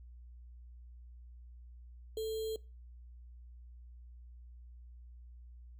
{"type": "tone with sample-and-hold", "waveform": "sine", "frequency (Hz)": 440, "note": "A4", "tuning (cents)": 0, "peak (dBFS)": -34, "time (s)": [2.17, 2.56], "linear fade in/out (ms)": 2, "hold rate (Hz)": 3675, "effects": ["noise-tail reverb RT60 0.3 s tail -22 dB re dry", "added 60 Hz sine -50 dBFS peak until 5.79 s"]}